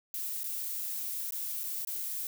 violet noise with dropouts, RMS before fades -36 dBFS, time 0.14-2.27 s, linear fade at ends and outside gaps 1 ms, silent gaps 0.434-0.441 / 1.308-1.322 / 1.635-1.639 / 1.849-1.872 s, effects none

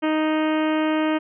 harmonic tone, 311.1 Hz, D#4, in tune, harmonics 1 / 2 / 3 / 4 / 5 / 6 / 7 / 8 / 9 / 10, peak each -20 / -26 / -30 / -32 / -34 / -36 / -37 / -38 / -39 / -40 dBFS, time 0.02-1.19 s, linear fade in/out 20 ms, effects none

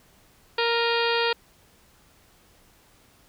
harmonic tone with a mistuned harmonic, 466.2 Hz, A#4, in tune, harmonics 1 / 2 / 3 / 4 / 5 / 6 / 7 / 8 / 9 / 10, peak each -25 / -28 / -30 / -31 / -32 / -33 / -33 / -34 / -35 / -35 dBFS, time 0.58-1.33 s, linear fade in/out 5 ms, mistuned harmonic 5, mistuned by +82 cents, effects pink hiss -58 dBFS RMS until 3.28 s

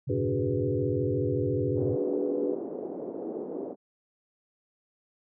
sine tone with vibrato, 116.54 Hz, A#2, in tune, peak -29 dBFS, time 0.07-1.96 s, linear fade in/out 10 ms, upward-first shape square, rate 14 Hz, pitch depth 250 cents each way
sine chord, G# half-diminished seventh, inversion second, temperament equal with one note detuned, 289 / 370 / 415.3 / 493.9 Hz, D4 / F#4 / G#4 / B4, -28 / 0 / 0 / 0 cents, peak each -32 dBFS, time 0.09-2.55 s, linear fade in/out 10 ms
pink band-pass noise, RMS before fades -36 dBFS, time 1.75-3.76 s, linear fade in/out 50 ms, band 280 to 520 Hz, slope 24 dB/octave
effects none

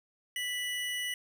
square tone pair together, 1975.5 / 2939 Hz, B6 / F#7, 0 / -12 cents, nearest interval perfect fifth, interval 688 cents, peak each -36 / -36 dBFS, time 0.36-1.14 s, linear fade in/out 2 ms, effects none

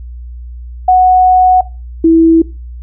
sine tone pair in turn, 738 / 327.6 Hz, F#5 / E4, -5 / -11 cents, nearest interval octave + major second, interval 1406 cents, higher first, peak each -3 dBFS, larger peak neither, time 0.88-1.61 / 2.04-2.42 s, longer first, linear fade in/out 5 ms, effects noise-tail reverb RT60 0.3 s tail -20 dB re dry + added 60 Hz sine -24 dBFS peak until 2.82 s

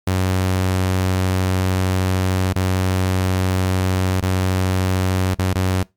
sawtooth tone with dropouts, 93.2 Hz, F#2, 13 cents sharp, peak -12 dBFS, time 0.07-5.83 s, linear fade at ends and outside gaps 5 ms, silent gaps 2.532-2.556 / 4.207-4.225 / 5.345-5.387 / 5.535-5.554 s, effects noise-tail reverb RT60 0.2 s tail -22 dB re dry + MP3 96 kbps

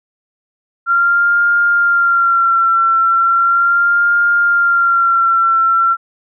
sine tone with vibrato, 1378 Hz, F6, 24 cents flat, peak -9 dBFS, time 0.86-5.97 s, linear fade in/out 50 ms, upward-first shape sine, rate 0.37 Hz, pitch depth 35 cents each way, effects none

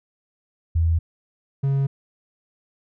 sine / triangle tone pair in turn, 82.41 / 137.44 Hz, E2 / C#3, 0 / -14 cents, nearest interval major sixth, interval 886 cents, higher second, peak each -16 dBFS, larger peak neither, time 0.75-0.99 / 1.63-1.87 s, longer neither, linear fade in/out 10 ms, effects none

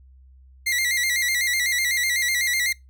sawtooth tone with vibrato, 2027 Hz, B6, 45 cents sharp, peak -17 dBFS, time 0.66-2.73 s, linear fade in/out 10 ms, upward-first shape square, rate 8 Hz, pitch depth 67 cents each way, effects noise-tail reverb RT60 0.2 s tail -24 dB re dry + added 65 Hz sine -47 dBFS peak until 2.89 s

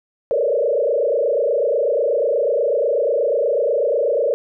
sine tone with frequency modulation, 520 Hz, C5, 11 cents flat, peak -15 dBFS, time 0.31-4.34 s, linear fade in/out 0 ms, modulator 28.2 Hz, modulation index 2.8, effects none

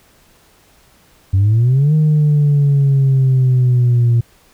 sine exponential two-way sweep, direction up then down, 93 to 155.56 to 117.1 Hz, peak -7 dBFS, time 1.33-4.21 s, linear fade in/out 10 ms, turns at 1.94 s, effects tanh soft clip ceiling -7 dBFS + pink hiss -51 dBFS RMS until 4.53 s

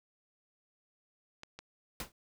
clicks, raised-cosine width 0.2 ms, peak -28 dBFS, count 2, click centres 1.434 / 1.59 s
pink noise with exponential decay, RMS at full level -34 dBFS, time 2-2.12 s, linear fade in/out 2 ms, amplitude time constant 26 ms
effects none

